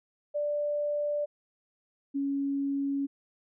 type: tone pair in turn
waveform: sine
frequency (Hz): 588 / 278.3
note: D5 / C#4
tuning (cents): +2 / +7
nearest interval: octave + minor second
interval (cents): 1295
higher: first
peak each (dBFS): -27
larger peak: neither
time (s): 0.34-1.26 / 2.14-3.07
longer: second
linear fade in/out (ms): 20
effects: none